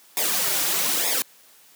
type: noise with flanger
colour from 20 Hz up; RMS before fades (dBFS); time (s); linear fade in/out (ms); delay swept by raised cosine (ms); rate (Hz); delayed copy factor
white; -23; 0.17-1.22; 0; 0.67 to 4.67; 1.1; -0.85
effects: white hiss -53 dBFS RMS until 1.75 s + high-pass 200 Hz 12 dB/octave